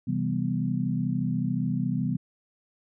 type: chord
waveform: sine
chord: C major seventh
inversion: none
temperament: equal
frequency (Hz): 130.81 / 164.81 / 196 / 246.9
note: C3 / E3 / G3 / B3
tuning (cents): 0 / 0 / 0 / 0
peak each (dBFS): -30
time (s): 0.07-2.17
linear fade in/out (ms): 10
effects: none